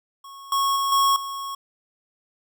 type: tone with level steps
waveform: square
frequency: 1100 Hz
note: C#6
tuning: 14 cents flat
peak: -40 / -20 / -22 / -17 / -30 dBFS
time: 0.24-1.55 s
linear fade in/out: 5 ms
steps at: 0.52 / 0.76 / 0.92 / 1.16 s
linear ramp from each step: 2 ms
effects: none